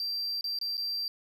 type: tone with dropouts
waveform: triangle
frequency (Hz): 4707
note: D8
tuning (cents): +3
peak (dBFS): -29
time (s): 0-1.08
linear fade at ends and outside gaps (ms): 1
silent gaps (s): 0.41-0.442 / 0.588-0.613 / 0.77-0.778
effects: none